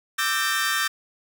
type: chord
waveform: sawtooth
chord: E half-diminished seventh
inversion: third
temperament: equal with one note detuned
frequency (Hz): 1174.7 / 1318.5 / 1568 / 1817.9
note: D6 / E6 / G6 / Bb6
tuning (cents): 0 / 0 / 0 / -44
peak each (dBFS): -25 / -27 / -23 / -22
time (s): 0.18-0.88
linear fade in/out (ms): 10
effects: none